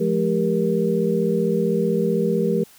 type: tone cluster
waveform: sine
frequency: 174.1 / 214 / 396.2 / 471.8 Hz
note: F3 / A3 / G4 / A#4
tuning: -5 / -48 / +18 / +21 cents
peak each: -23 dBFS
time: 0-2.64 s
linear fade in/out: 10 ms
effects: white hiss -50 dBFS RMS until 2.78 s